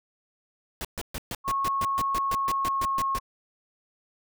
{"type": "noise bursts", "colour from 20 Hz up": "pink", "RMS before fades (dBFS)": -33, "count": 15, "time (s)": [0.81, 3.185], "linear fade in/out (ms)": 0, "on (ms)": 37, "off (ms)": 130}
{"type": "tone with pitch glide", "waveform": "sine", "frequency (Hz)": [1096, 1085.9], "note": ["C#6", "C#6"], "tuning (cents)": [-20, -36], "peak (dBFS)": -24, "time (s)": [1.44, 3.2], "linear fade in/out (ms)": 50, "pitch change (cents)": -16, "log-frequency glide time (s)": [2.3, 3.09]}
{"effects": []}